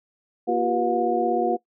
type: tone cluster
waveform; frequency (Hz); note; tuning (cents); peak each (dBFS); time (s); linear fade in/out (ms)
sine; 236.7 / 348.2 / 384.8 / 488.9 / 717; A#3 / F4 / G4 / B4 / F5; +27 / -5 / -32 / -18 / +45; -29 / -25 / -27 / -27 / -24; 0.47-1.57; 20
effects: noise-tail reverb RT60 0.1 s tail -19 dB re dry